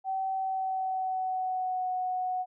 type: tone with pitch glide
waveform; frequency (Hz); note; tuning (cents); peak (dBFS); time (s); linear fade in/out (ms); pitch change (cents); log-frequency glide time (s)
sine; 766 to 737.3; G5 to F#5; -40 to -6; -28; 0.04-2.46; 50; -66; 0.35-1.89
effects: none